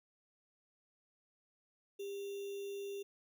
sine tone with sample-and-hold, 398.9 Hz, G4, 30 cents sharp, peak -40 dBFS, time 1.99-3.03 s, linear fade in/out 10 ms, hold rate 3150 Hz, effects none

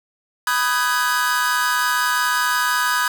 45% pulse chord, G# minor seventh, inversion first, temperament equal with one note detuned, 987.8 / 1244.5 / 1515.4 / 1661.2 Hz, B5 / D#6 / F#6 / G#6, 0 / 0 / +41 / 0 cents, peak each -23 dBFS, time 0.47-3.08 s, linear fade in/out 2 ms, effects none

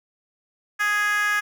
10% pulse tone with high-pass filter, 415.3 Hz, G#4, in tune, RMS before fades -22 dBFS, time 0.79-1.41 s, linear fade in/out 20 ms, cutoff 1500 Hz, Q 6.8, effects none

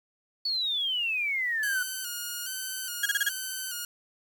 sine exponential sweep, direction down, 4500 to 1456 Hz, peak -26 dBFS, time 0.45-1.83 s, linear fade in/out 5 ms
5% pulse tone with vibrato, 1480 Hz, F#6, in tune, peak -22 dBFS, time 1.63-3.85 s, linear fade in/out 2 ms, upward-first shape square, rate 1.2 Hz, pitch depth 56 cents each way
35% pulse tone bursts, 1640 Hz, G#6, 22 cents flat, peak -21 dBFS, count 5, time 3.03-3.29 s, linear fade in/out 5 ms, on 28 ms, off 30 ms
effects 9-bit

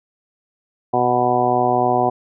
harmonic tone, 123.47 Hz, B2, in tune, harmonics 1 / 2 / 3 / 4 / 5 / 6 / 7 / 8, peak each -28 / -25 / -22 / -26 / -23 / -17 / -27 / -24 dBFS, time 0.93-2.1 s, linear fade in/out 10 ms, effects none

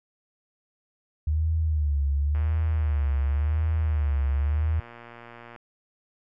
sine tone with vibrato, 75 Hz, D2, 37 cents sharp, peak -21 dBFS, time 1.27-4.8 s, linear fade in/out 5 ms, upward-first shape sine, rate 0.92 Hz, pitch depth 120 cents each way
click train, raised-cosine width 0.5 ms, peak -29 dBFS, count 380, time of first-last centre 2.35-5.562 s, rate 118 Hz
effects none

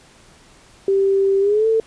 sine tone with pitch glide, 390.9 to 446.4 Hz, G4 to A4, -5 to +25 cents, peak -13 dBFS, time 0.88-1.8 s, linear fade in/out 2 ms, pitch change +230 cents, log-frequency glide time 1.4-1.67 s, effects pink hiss -49 dBFS RMS until 1.86 s + resampled to 22050 Hz

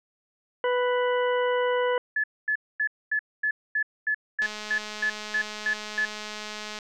harmonic tone, 494.7 Hz, B4, 3 cents sharp, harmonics 1 / 2 / 3 / 4 / 6, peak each -23 / -29 / -33 / -35 / -39 dBFS, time 0.64-1.98 s, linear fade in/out 2 ms
sine tone bursts, 1720 Hz, A6, 40 cents flat, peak -22 dBFS, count 13, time 2.16-6.054 s, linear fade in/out 5 ms, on 78 ms, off 240 ms
click train, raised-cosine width 0.2 ms, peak -19 dBFS, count 503, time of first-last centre 4.42-6.788 s, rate 212 Hz
effects none

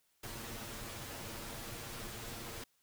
pink noise with comb filter, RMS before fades -45 dBFS, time 0.23-2.64 s, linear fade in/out 5 ms, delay 8.7 ms, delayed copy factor +0.7, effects white hiss -75 dBFS RMS until 2.82 s

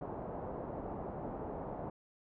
white low-pass noise, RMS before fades -42 dBFS, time 0.01-1.9 s, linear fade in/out 5 ms, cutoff 810 Hz, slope 24 dB/octave, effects none

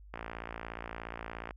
click train, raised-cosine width 0.5 ms, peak -24 dBFS, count 79, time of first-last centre 0.14-1.508 s, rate 57 Hz, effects added 50 Hz sine -50 dBFS peak until 1.56 s

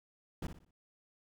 brown noise with echo, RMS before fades -37 dBFS, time 0.42-0.47 s, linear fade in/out 5 ms, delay 60 ms, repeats 4, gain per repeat -9 dB, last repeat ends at 0.71 s, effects none

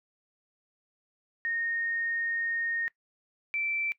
sine tone pair in turn, 1849 / 2334 Hz, A#6 / D7, -15 / -11 cents, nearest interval major third, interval 404 cents, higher second, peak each -28 dBFS, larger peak neither, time 1.45-2.88 / 3.54-3.92 s, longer first, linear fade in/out 0 ms, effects noise-tail reverb RT60 0.1 s tail -21 dB re dry

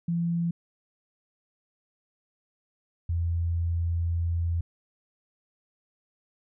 sine tone pair in turn, 169.8 / 84.66 Hz, F3 / E2, -48 / +47 cents, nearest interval octave, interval 1205 cents, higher first, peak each -24 dBFS, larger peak neither, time 0.08-0.51 / 3.09-4.61 s, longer second, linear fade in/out 5 ms, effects none

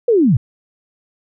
sine linear sweep, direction down, 500 to 98 Hz, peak -9 dBFS, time 0.08-0.37 s, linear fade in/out 5 ms, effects none

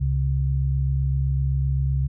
sine tone pair together, 67.8 / 135.6 Hz, C#2 / C#3, -38 / -38 cents, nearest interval octave, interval 1200 cents, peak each -22 dBFS, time 0-2.08 s, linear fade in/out 20 ms, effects none

